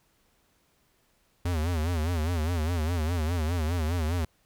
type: tone with vibrato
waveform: square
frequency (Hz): 82.41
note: E2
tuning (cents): 0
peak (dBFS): -26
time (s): 1.45-4.25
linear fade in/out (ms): 5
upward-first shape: sine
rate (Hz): 4.9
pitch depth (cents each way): 140
effects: pink hiss -68 dBFS RMS until 4.45 s